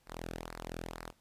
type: tone with flanger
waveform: sawtooth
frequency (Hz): 41.76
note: E1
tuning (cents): +23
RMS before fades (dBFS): -44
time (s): 0.06-1.13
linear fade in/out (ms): 50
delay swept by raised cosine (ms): 0.3 to 1.01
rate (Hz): 2.1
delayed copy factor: -0.8
effects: pink hiss -71 dBFS RMS until 1.2 s + resampled to 32000 Hz